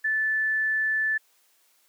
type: tone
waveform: sine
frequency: 1750 Hz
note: A6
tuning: 10 cents flat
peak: -22 dBFS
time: 0.04-1.18 s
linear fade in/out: 10 ms
effects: white hiss -64 dBFS RMS until 1.88 s + high-pass 400 Hz 12 dB/octave